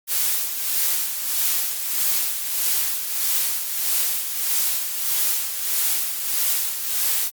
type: noise with tremolo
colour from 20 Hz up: blue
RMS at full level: -20 dBFS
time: 0.07-7.31 s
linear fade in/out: 50 ms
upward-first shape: sine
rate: 1.6 Hz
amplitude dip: 55%
effects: Opus 48 kbps